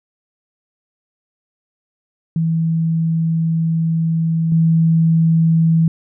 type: tone with level steps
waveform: sine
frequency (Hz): 163.3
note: E3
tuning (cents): -16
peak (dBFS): -14 / -10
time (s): 2.36-5.88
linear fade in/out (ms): 2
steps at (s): 4.52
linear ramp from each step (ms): 2
effects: none